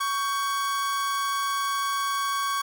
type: tone pair together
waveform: 45% pulse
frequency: 1118 / 1568 Hz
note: C#6 / G6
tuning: +14 / 0 cents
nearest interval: tritone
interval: 586 cents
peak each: -25 / -34 dBFS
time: 0-2.62 s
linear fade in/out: 10 ms
effects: none